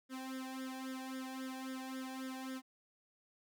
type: tone with flanger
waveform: sawtooth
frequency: 261.6 Hz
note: C4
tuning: in tune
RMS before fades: -44 dBFS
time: 0.09-2.62 s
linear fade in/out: 50 ms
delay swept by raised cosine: 0.57 to 1.22 ms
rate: 3.7 Hz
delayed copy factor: +1
effects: none